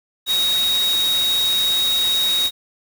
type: tone in noise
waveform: sine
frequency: 3778 Hz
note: A#7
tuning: 22 cents sharp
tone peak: -16 dBFS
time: 0.26-2.51 s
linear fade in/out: 50 ms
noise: white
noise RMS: -27 dBFS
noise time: 0.26-2.51 s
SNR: +8 dB
effects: none